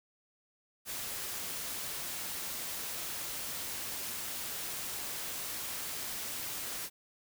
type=noise; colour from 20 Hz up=white; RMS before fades=-39 dBFS; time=0.85-6.9 s; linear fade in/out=50 ms; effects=none